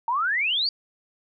sine exponential sweep, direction up, 892 to 4743 Hz, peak -21 dBFS, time 0.08-0.69 s, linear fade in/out 2 ms, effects none

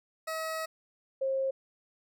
20% pulse / sine tone pair in turn, 640 / 535 Hz, D#5 / C5, +49 / +38 cents, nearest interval minor third, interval 311 cents, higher first, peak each -28 / -27 dBFS, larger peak second, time 0.27-0.66 / 1.21-1.51 s, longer first, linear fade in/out 10 ms, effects none

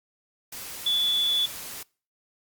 sine tone in noise, 3448 Hz, A7, 36 cents flat, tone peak -21 dBFS, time 0.86-1.46 s, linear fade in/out 5 ms, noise white, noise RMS -38 dBFS, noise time 0.52-1.83 s, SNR +14 dB, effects noise-tail reverb RT60 0.4 s tail -25 dB re dry + Opus 48 kbps

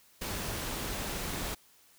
pink noise, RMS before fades -36 dBFS, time 0.21-1.55 s, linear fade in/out 10 ms, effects white hiss -62 dBFS RMS until 1.98 s

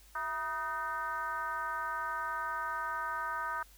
sine tone with frequency modulation, 1244.5 Hz, D#6, in tune, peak -33 dBFS, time 0.15-3.63 s, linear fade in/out 5 ms, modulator 290 Hz, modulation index 1.3, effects added 50 Hz sine -58 dBFS peak until 3.77 s + white hiss -61 dBFS RMS until 3.77 s

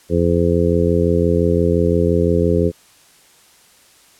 harmonic tone, 85.8 Hz, F2, 30 cents flat, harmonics 1 / 2 / 3 / 4 / 5 / 6, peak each -19 / -19 / -22 / -21 / -18 / -21 dBFS, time 0.09-2.72 s, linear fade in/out 50 ms, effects white hiss -50 dBFS RMS until 4.19 s + low-pass 11000 Hz 12 dB/octave

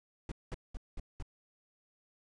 brown noise bursts, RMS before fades -39 dBFS, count 5, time 0.29-1.225 s, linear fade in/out 2 ms, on 27 ms, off 200 ms, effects resampled to 22050 Hz

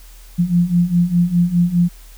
sine beating tone pair, 171.3 / 176.2 Hz, F3 / F3, -33 / +16 cents, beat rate 4.9 Hz, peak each -17 / -14 dBFS, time 0.38-1.89 s, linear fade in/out 20 ms, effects added 40 Hz sine -38 dBFS peak until 2.17 s + white hiss -47 dBFS RMS until 2.17 s

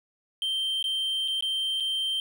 triangle tone with dropouts, 3136 Hz, G7, in tune, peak -24 dBFS, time 0.42-2.2 s, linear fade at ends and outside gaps 1 ms, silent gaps 0.827-0.841 / 1.278-1.282 / 1.408-1.424 / 1.801-1.805 s, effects none

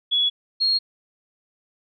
sine tone pair in turn, 3379 / 4268 Hz, G#7 / C8, +29 / +34 cents, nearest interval major third, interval 405 cents, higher second, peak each -17 dBFS, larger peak neither, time 0.11-0.3 / 0.6-0.79 s, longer neither, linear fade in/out 20 ms, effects none

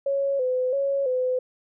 sine tone with vibrato, 530 Hz, C5, 22 cents sharp, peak -21 dBFS, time 0.06-1.39 s, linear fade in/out 5 ms, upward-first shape square, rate 1.5 Hz, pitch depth 75 cents each way, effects none

